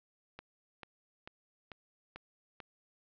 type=click train; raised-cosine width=0.3 ms; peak=-29 dBFS; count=6; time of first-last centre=0.39-2.602 s; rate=2.26 Hz; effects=low-pass 4000 Hz 12 dB/octave